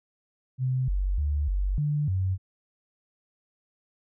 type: tone with pitch steps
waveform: sine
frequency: 129 / 47.34 / 73 / 47.63 / 147.8 / 94 Hz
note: C3 / F#1 / D2 / G1 / D3 / F#2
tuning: -24 / +40 / -10 / -49 / +11 / +28 cents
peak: -23 dBFS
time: 0.58-2.38 s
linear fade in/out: 50 ms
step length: 300 ms
effects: none